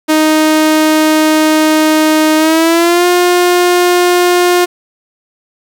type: tone with pitch glide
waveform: sawtooth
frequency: 311.1 to 355.3 Hz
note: D#4 to F4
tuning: 0 to +30 cents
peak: -3 dBFS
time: 0.08-4.66 s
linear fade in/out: 20 ms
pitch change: +230 cents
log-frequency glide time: 2.37-3.06 s
effects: 7-bit